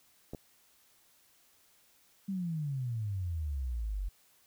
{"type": "clicks", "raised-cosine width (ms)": 2, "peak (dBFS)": -28, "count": 2, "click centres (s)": [0.335, 0.348]}
{"type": "exponential sweep", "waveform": "sine", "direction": "down", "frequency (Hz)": [200, 44.62], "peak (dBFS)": -32, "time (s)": [2.28, 4.09], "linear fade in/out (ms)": 10}
{"effects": ["white hiss -66 dBFS RMS until 4.46 s"]}